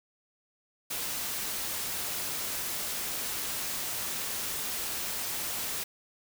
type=noise; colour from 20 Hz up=white; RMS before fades=-34 dBFS; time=0.9-5.84 s; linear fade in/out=10 ms; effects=none